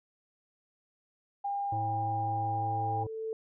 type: tone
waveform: sine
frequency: 803 Hz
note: G5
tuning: 41 cents sharp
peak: -30 dBFS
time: 1.44-3.04 s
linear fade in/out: 10 ms
type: harmonic tone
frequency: 108.2 Hz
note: A2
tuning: 29 cents flat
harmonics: 1 / 3 / 5 / 7 / 9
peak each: -34 / -44 / -48 / -51 / -53 dBFS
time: 1.72-3.07 s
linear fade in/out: 5 ms
type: tone with exponential growth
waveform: sine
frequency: 443 Hz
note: A4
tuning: 12 cents sharp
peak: -31 dBFS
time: 1.76-3.33 s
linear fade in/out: 1 ms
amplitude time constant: 340 ms
effects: none